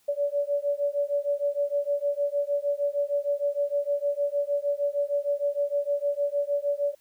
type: beating tone pair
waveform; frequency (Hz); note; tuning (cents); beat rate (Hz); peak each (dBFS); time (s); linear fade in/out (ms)
sine; 570 / 576.5; C#5 / D5; +48 / -32; 6.5; -27; 0.08-6.95; 10
effects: white hiss -65 dBFS RMS until 7 s